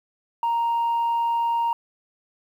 sine tone, 932.3 Hz, A#5, in tune, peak -18 dBFS, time 0.43-1.73 s, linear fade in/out 2 ms, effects tanh soft clip ceiling -18 dBFS + 9-bit

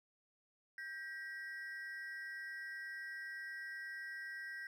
triangle ring-modulated tone, 1749 Hz, A6, 11 cents flat, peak -39 dBFS, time 0.78-4.67 s, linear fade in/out 2 ms, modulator 164 Hz, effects none

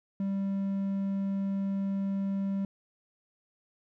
triangle tone, 196 Hz, G3, in tune, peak -26 dBFS, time 0.2-2.65 s, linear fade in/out 2 ms, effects none

